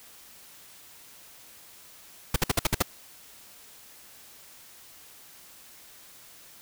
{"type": "noise bursts", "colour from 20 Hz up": "pink", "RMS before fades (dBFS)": -22, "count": 7, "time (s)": [2.34, 2.824], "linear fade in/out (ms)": 5, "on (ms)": 22, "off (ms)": 55, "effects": ["white hiss -51 dBFS RMS until 6.61 s"]}